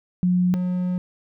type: tone pair in turn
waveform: sine / triangle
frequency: 179.9 / 180.7 Hz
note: F#3 / F#3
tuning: -48 / -41 cents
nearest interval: unison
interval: 7 cents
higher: second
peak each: -16 / -19 dBFS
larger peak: first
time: 0.23-0.54 / 0.54-0.98 s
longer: second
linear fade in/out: 0 ms
effects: none